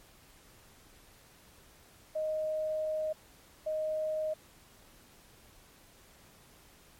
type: tone bursts at uneven times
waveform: sine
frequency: 622.3 Hz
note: D#5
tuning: in tune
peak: -30 dBFS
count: 2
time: 2.15-3.13 / 3.66-4.34 s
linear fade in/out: 10 ms
effects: pink hiss -59 dBFS RMS until 6.99 s + MP3 64 kbps